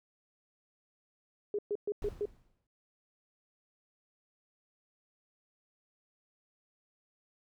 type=tone bursts; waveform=sine; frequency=412.8 Hz; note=G#4; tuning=10 cents flat; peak=-30 dBFS; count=5; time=1.54-2.255 s; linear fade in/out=2 ms; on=47 ms; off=120 ms
type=noise with exponential decay; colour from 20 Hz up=brown; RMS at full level=-41 dBFS; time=2.02-2.67 s; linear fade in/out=2 ms; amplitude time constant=140 ms
effects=none